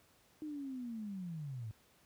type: linear sweep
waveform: sine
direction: down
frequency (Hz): 311.1 to 103.7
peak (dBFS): -40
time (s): 0.42-1.71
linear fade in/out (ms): 0
effects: pink hiss -68 dBFS RMS until 2.05 s + high-pass 60 Hz 12 dB/octave